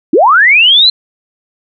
sine linear sweep, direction up, 257 to 4148 Hz, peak -3 dBFS, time 0.13-0.9 s, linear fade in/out 5 ms, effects none

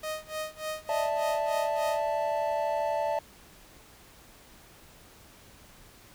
sawtooth tone with tremolo, 622.3 Hz, D#5, in tune, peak -27 dBFS, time 0.03-2.02 s, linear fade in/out 5 ms, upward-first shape sine, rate 3.4 Hz, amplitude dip 95%
triangle chord, D suspended second, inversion none, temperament equal, 587.3 / 659.3 / 880 Hz, D5 / E5 / A5, 0 / 0 / 0 cents, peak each -29 dBFS, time 0.89-3.19 s, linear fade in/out 2 ms
effects pink hiss -54 dBFS RMS until 6.14 s

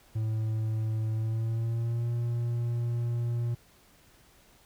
triangle tone with pitch glide, 110 to 118.58 Hz, A2 to A#2, 0 to +30 cents, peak -25 dBFS, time 0.15-3.55 s, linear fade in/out 10 ms, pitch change +130 cents, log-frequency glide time 1.13-2.1 s, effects pink hiss -60 dBFS RMS until 4.65 s

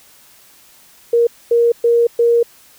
sine tone bursts at uneven times, 470 Hz, A#4, 14 cents sharp, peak -9 dBFS, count 4, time 1.13-1.27 / 1.51-1.72 / 1.84-2.07 / 2.19-2.43 s, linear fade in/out 5 ms, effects white hiss -47 dBFS RMS until 2.78 s

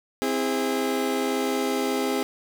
30% pulse chord, C augmented, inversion none, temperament just, 261.6 / 327 / 408.8 Hz, C4 / E4 / G#4, 0 / -14 / -27 cents, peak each -24 / -29 / -24 dBFS, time 0.22-2.23 s, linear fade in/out 0 ms, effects none

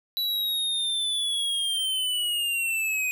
square linear sweep, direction down, 3951 to 2489 Hz, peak -25 dBFS, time 0.17-3.11 s, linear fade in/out 0 ms, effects none

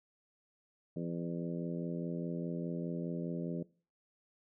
harmonic tone with a mistuned harmonic, 84.9 Hz, F2, 48 cents flat, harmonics 2 / 3 / 4 / 5 / 6 / 7, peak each -38 / -42 / -44 / -46 / -48 / -49 dBFS, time 0.96-3.63 s, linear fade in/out 5 ms, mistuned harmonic 7, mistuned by +15 cents, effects noise-tail reverb RT60 0.4 s tail -21 dB re dry

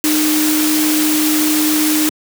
sine tone in noise, 306.5 Hz, D#4, 26 cents flat, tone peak -13 dBFS, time 0.04-2.09 s, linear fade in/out 0 ms, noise white, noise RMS -18 dBFS, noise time 0.04-2.09 s, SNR +2 dB, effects high-pass 200 Hz 12 dB/octave

